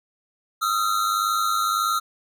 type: tone pair together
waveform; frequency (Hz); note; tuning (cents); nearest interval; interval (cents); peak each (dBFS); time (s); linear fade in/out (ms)
square; 1255.3 / 1357; D#6 / E6; +15 / +50; minor second; 135; -24; 0.61-2; 20
effects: none